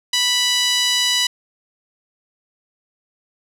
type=tone with band-pass filter; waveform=5% pulse; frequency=986 Hz; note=B5; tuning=3 cents flat; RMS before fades=-18 dBFS; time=0.13-1.27 s; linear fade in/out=5 ms; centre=3300 Hz; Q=1.4; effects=none